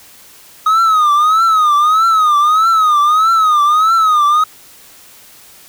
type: tone with vibrato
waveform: triangle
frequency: 1255 Hz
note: D#6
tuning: 15 cents sharp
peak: -6 dBFS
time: 0.66-4.44 s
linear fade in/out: 5 ms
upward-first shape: triangle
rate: 1.6 Hz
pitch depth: 140 cents each way
effects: white hiss -41 dBFS RMS until 5.68 s